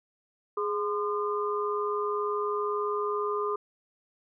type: tone cluster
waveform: sine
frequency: 416.3 / 1031 / 1213 Hz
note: G#4 / C6 / D#6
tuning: +4 / -26 / -44 cents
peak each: -29 / -34 / -32 dBFS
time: 0.57-3.56 s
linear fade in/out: 5 ms
effects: none